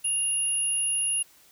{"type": "tone pair together", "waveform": "sine", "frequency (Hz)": [2803, 10467], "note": ["F7", "E9"], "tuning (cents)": [6, -13], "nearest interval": "octave + major seventh", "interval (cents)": 2281, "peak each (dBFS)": [-32, -24], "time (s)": [0.04, 1.23], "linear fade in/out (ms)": 10, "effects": ["white hiss -57 dBFS RMS until 1.51 s"]}